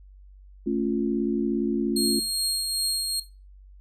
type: chord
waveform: sine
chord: A augmented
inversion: none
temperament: equal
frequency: 220 / 277.2 / 349.2 Hz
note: A3 / C#4 / E#4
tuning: 0 / 0 / 0 cents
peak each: -27 dBFS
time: 0.66-2.2 s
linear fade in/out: 10 ms
type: tone with tremolo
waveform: 25% pulse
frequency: 4251 Hz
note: C8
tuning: 27 cents sharp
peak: -18 dBFS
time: 1.96-3.2 s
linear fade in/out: 5 ms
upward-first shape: triangle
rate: 2.5 Hz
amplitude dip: 40%
effects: noise-tail reverb RT60 0.3 s tail -18 dB re dry + added 48 Hz sine -46 dBFS peak until 3.8 s